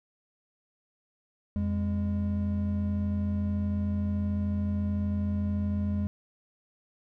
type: tone pair together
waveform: triangle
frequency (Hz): 86 / 204.5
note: F2 / G#3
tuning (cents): -26 / -26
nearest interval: octave + minor third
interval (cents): 1500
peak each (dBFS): -27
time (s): 1.56-6.07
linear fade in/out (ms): 0
effects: none